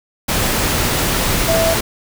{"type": "tone in noise", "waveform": "sine", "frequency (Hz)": 658, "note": "E5", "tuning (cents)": -3, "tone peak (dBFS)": -14, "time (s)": [1.48, 1.74], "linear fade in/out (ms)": 10, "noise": "pink", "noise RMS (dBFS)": -17, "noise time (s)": [0.28, 1.81], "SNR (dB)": 0, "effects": []}